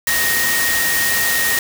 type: tone in noise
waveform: sine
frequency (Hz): 1864.7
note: A#6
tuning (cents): 0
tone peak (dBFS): -18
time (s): 0.07-1.59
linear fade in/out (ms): 2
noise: white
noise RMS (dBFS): -19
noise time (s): 0.07-1.59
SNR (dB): -2
effects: none